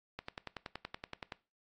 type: click train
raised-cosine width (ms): 0.3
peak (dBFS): -24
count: 13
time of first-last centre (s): 0.19-1.322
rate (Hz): 10.6
effects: noise-tail reverb RT60 0.3 s tail -20 dB re dry + AAC 32 kbps